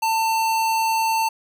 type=tone; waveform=square; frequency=895 Hz; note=A5; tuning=29 cents sharp; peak=-19 dBFS; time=0.02-1.29 s; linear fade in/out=10 ms; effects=none

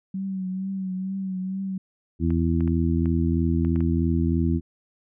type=tone with vibrato; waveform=sine; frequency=189.6 Hz; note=F#3; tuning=43 cents sharp; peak=-26 dBFS; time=0.14-1.78 s; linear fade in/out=5 ms; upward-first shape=triangle; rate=2.2 Hz; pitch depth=48 cents each way
type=harmonic tone; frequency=83.1 Hz; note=E2; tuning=15 cents sharp; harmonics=1 / 2 / 3 / 4; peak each=-23 / -25 / -25 / -28 dBFS; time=2.19-4.61 s; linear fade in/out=50 ms
type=clicks; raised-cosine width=0.5 ms; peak=-27 dBFS; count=7; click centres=2.305 / 2.607 / 2.677 / 3.058 / 3.649 / 3.76 / 3.806 s
effects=none

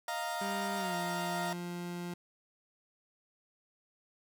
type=chord; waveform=30% pulse; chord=Eb suspended second; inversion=none; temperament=equal; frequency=622.3 / 698.5 / 932.3 Hz; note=Eb5 / F5 / Bb5; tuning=0 / 0 / 0 cents; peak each=-40 / -35 / -36 dBFS; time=0.08-1.53 s; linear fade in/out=2 ms
type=tone with pitch glide; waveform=30% pulse; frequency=197.7 to 175.12 Hz; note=G3 to F3; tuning=+15 to +5 cents; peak=-35 dBFS; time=0.41-2.14 s; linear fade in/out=5 ms; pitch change=-210 cents; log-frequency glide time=0.77-0.95 s
effects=none

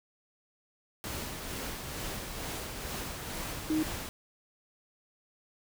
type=noise with tremolo; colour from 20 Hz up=pink; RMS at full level=-37 dBFS; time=1.04-4.09 s; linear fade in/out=0 ms; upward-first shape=sine; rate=2.2 Hz; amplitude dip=35%
type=tone; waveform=sine; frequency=312 Hz; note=D#4; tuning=5 cents sharp; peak=-26 dBFS; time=3.7-3.83 s; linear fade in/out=2 ms
effects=none

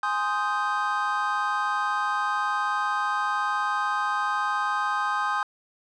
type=chord; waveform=triangle; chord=Ab major seventh; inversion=none; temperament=equal with one note detuned; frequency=830.6 / 1046.5 / 1244.5 / 1563.5 Hz; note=Ab5 / C6 / Eb6 / G6; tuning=0 / 0 / 0 / -5 cents; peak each=-28 / -28 / -26 / -28 dBFS; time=0.03-5.43 s; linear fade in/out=2 ms; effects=resampled to 22050 Hz

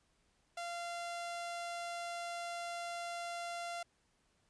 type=tone; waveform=sawtooth; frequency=690 Hz; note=F5; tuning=21 cents flat; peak=-36 dBFS; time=0.57-3.83 s; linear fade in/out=5 ms; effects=pink hiss -75 dBFS RMS until 4.49 s + resampled to 22050 Hz

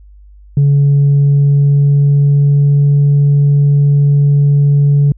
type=tone with pitch glide; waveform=sine; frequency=141.7 to 143.1 Hz; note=C#3 to D3; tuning=+38 to -45 cents; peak=-4 dBFS; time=0.57-5.12 s; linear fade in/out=2 ms; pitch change=+17 cents; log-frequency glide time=1.13-3 s; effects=tanh soft clip ceiling -4 dBFS + added 50 Hz sine -36 dBFS peak until 5.17 s

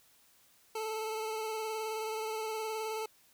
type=tone with vibrato; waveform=25% pulse; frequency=438.2 Hz; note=A4; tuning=7 cents flat; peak=-31 dBFS; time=0.75-3.06 s; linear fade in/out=5 ms; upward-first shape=triangle; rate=19 Hz; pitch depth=30 cents each way; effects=white hiss -65 dBFS RMS until 3.33 s

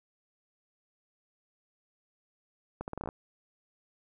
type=accelerating click train; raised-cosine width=1 ms; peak=-22 dBFS; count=9; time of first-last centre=2.81-3.089 s; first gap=69 ms; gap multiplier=0.79; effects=none

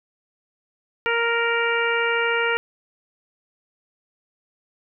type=harmonic tone; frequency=466.2 Hz; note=A#4; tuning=in tune; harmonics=1 / 2 / 3 / 4 / 5 / 6; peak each=-24 / -28 / -24 / -27 / -27 / -30 dBFS; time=1.06-2.57 s; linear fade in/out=0 ms; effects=none

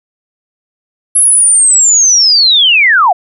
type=linear sweep; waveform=sine; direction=down; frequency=11000 to 655 Hz; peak=-4 dBFS; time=1.15-3.13 s; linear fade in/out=10 ms; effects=none

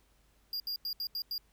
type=tone bursts at uneven times; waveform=square; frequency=4820 Hz; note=D8; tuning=44 cents sharp; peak=-34 dBFS; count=6; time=0.53-0.6 / 0.67-0.76 / 0.85-0.93 / 1-1.07 / 1.15-1.22 / 1.31-1.38 s; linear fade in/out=2 ms; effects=added 50 Hz sine -67 dBFS peak until 1.52 s + pink hiss -70 dBFS RMS until 1.52 s

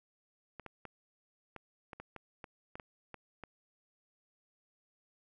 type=clicks; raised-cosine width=0.5 ms; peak=-30 dBFS; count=12; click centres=0.597 / 0.663 / 0.853 / 1.563 / 1.932 / 2 / 2.163 / 2.442 / 2.755 / 2.798 / 3.143 / 3.437 s; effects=none

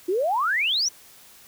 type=exponential sweep; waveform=sine; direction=up; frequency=338.1 to 6120 Hz; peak=-20 dBFS; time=0.08-0.89 s; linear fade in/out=10 ms; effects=white hiss -50 dBFS RMS until 1.47 s

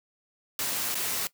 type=noise with dropouts; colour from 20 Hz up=white; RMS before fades=-30 dBFS; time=0.59-1.27 s; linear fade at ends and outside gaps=1 ms; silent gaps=0.945-0.953 s; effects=noise-tail reverb RT60 0.1 s tail -18 dB re dry + high-pass 100 Hz 12 dB/octave

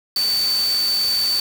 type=tone in noise; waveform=sine; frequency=4545 Hz; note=C#8; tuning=42 cents sharp; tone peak=-17 dBFS; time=0.16-1.4 s; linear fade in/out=2 ms; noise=white; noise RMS=-29 dBFS; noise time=0.16-1.4 s; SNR=+9 dB; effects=none

